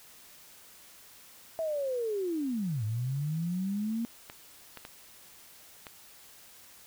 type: linear two-way sweep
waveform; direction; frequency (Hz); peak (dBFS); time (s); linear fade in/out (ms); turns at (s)
sine; down then up; 659.3 to 103.83 to 234.7; -29; 1.59-4.05; 0; 2.84
type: clicks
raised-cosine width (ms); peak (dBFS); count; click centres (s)
0.3; -26; 4; 4.299 / 4.773 / 4.851 / 5.868
effects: white hiss -54 dBFS RMS until 6.86 s